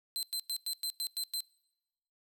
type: tone bursts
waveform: sawtooth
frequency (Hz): 4089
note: C8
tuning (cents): -41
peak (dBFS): -30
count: 8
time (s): 0.16-1.405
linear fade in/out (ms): 0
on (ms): 69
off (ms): 99
effects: noise-tail reverb RT60 1.0 s tail -25 dB re dry